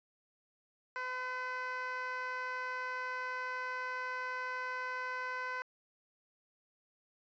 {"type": "tone with band-pass filter", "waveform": "15% pulse", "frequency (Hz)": 507, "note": "B4", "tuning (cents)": 45, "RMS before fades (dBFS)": -39, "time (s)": [0.96, 5.62], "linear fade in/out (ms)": 0, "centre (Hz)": 1400, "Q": 1.3, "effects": ["resampled to 16000 Hz"]}